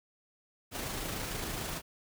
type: noise with amplitude modulation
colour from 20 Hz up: pink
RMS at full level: -36 dBFS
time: 0.71-1.82 s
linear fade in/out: 50 ms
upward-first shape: sine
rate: 26.7 Hz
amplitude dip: 30%
effects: none